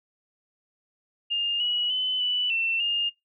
sine tone with pitch steps, 2818 / 2921 / 3025 / 2971 / 2690 / 2825 Hz, F7 / F#7 / F#7 / F#7 / E7 / F7, +15 / -23 / +38 / +6 / +34 / +19 cents, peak -23 dBFS, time 1.3-3.1 s, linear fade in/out 20 ms, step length 300 ms, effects noise-tail reverb RT60 0.2 s tail -22 dB re dry

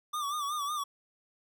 square tone with vibrato, 1174.7 Hz, D6, in tune, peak -32 dBFS, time 0.13-0.84 s, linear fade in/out 10 ms, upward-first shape sine, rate 5.4 Hz, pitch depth 80 cents each way, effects none

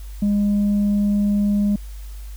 sine tone with tanh clipping, 204.5 Hz, G#3, 26 cents flat, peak -16 dBFS, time 0.22-1.76 s, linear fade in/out 5 ms, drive 1 dB, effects added 50 Hz sine -31 dBFS peak until 2.36 s + white hiss -49 dBFS RMS until 2.36 s

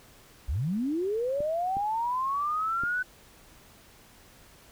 sine linear sweep, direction up, 51.7 to 1512 Hz, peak -26 dBFS, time 0.48-3.03 s, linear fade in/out 10 ms
clicks, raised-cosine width 3 ms, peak -26 dBFS, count 3, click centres 1.405 / 1.769 / 2.836 s
effects pink hiss -55 dBFS RMS until 4.71 s

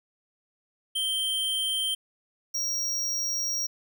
square tone pair in turn, 3136 / 5643 Hz, G7 / F8, 0 / +17 cents, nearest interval minor seventh, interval 1017 cents, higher second, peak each -26 / -27 dBFS, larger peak first, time 0.95-1.95 / 2.54-3.67 s, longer second, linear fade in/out 10 ms, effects 11-bit

